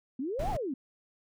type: exponential two-way sweep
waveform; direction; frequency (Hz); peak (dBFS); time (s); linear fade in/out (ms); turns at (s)
sine; up then down; 242.3 to 876 to 242.3; -31; 0.19-0.74; 5; 0.5
type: noise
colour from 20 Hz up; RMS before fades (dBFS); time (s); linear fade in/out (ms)
brown; -34; 0.39-0.57; 5
effects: none